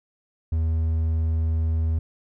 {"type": "tone", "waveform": "triangle", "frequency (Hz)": 80.5, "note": "E2", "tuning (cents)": -41, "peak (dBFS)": -18, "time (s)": [0.52, 1.99], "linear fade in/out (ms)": 5, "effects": []}